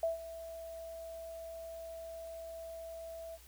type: tone with ADSR envelope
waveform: sine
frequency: 659.3 Hz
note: E5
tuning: in tune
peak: -28 dBFS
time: 0.03-3.38 s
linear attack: 3 ms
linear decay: 140 ms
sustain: -15 dB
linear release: 38 ms
effects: added 60 Hz sine -58 dBFS peak until 3.47 s + white hiss -60 dBFS RMS until 3.47 s

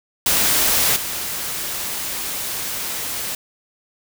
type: noise with level steps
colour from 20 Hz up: white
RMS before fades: -17 / -26 dBFS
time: 0.26-3.35 s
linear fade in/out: 2 ms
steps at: 0.96 s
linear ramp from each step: 5 ms
effects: none

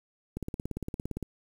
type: click train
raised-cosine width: 3 ms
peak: -21 dBFS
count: 16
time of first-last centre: 0.37-1.227 s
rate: 17.5 Hz
effects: 8-bit

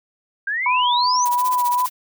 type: exponential sweep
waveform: sine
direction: up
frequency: 1568 to 6370 Hz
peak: -20 dBFS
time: 0.47-1.25 s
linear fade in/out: 5 ms
type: tone with vibrato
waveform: sine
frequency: 987.8 Hz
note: B5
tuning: in tune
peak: -16 dBFS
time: 0.66-1.86 s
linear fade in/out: 2 ms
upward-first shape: sine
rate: 2.7 Hz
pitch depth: 27 cents each way
type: noise with tremolo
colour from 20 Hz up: blue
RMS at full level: -27 dBFS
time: 1.25-1.9 s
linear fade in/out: 10 ms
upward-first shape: sine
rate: 15 Hz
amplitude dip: 95%
effects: none

